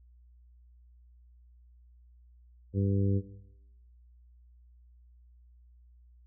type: harmonic tone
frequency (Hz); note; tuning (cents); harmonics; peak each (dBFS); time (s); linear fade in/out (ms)
98.6; G2; +11; 1 / 2 / 3 / 4 / 5; -26 / -32 / -36 / -38 / -40; 2.73-3.22; 50
effects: noise-tail reverb RT60 0.9 s tail -17 dB re dry + added 60 Hz sine -55 dBFS peak until 6.26 s